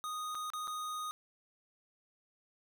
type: tone with dropouts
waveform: square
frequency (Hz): 1241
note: D#6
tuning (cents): -5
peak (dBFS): -38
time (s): 0.04-1.11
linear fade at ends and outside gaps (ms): 0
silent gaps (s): 0.347-0.352 / 0.502-0.535 / 0.673-0.679
effects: none